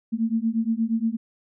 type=beating tone pair; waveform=sine; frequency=221.9 / 230.4 Hz; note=A3 / A#3; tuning=+15 / -20 cents; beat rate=8.5 Hz; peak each=-24 / -24 dBFS; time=0.12-1.17 s; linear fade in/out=20 ms; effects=none